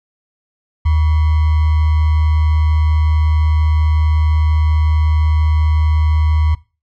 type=tone with sample-and-hold; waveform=sine; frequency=77.78 Hz; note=D#2; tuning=in tune; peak=-10 dBFS; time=0.85-6.55 s; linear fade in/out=10 ms; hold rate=1050 Hz; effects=noise-tail reverb RT60 0.3 s tail -19 dB re dry + low-pass 3000 Hz 12 dB/octave